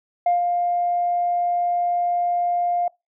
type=tone with ADSR envelope; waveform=sine; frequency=703 Hz; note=F5; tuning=11 cents sharp; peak=-13 dBFS; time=0.26-2.88 s; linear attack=4 ms; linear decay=140 ms; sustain=-5 dB; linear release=4 ms; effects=noise-tail reverb RT60 0.2 s tail -23 dB re dry + tanh soft clip ceiling -12 dBFS